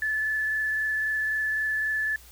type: tone with frequency modulation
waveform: sine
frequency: 1736 Hz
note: A6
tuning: 24 cents flat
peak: -24 dBFS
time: 0.02-2.16 s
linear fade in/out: 2 ms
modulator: 23.8 Hz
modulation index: 0.76
effects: added 60 Hz sine -51 dBFS peak until 2.31 s + white hiss -52 dBFS RMS until 2.31 s